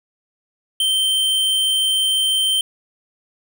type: tone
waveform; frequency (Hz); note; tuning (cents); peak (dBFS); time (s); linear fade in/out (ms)
square; 3117; G7; -11; -16; 0.8-2.61; 2
effects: none